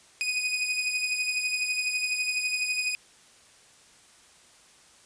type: beating tone pair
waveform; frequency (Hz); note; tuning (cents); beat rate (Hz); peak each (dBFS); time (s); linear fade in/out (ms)
sawtooth; 2489 / 2501; D#7 / D#7; 0 / +8; 12; -24 / -29; 0.21-2.95; 0
effects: white hiss -56 dBFS RMS until 5.05 s + resampled to 22050 Hz